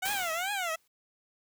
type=tone with vibrato; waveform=15% pulse; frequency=728 Hz; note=F#5; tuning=28 cents flat; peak=-24 dBFS; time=0.02-0.76 s; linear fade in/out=10 ms; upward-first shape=triangle; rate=2.5 Hz; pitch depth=250 cents each way
type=noise with exponential decay; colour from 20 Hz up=white; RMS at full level=-33 dBFS; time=0.05-0.88 s; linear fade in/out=5 ms; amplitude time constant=180 ms
effects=none